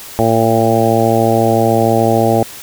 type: harmonic tone with a mistuned harmonic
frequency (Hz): 113.7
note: A#2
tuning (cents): -43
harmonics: 1 / 2 / 3 / 4 / 5 / 6 / 7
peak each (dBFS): -17 / -17 / -17 / -17 / -17 / -17 / -17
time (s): 0.19-2.43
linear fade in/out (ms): 0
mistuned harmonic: 1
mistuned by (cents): -17
effects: white hiss -32 dBFS RMS until 2.62 s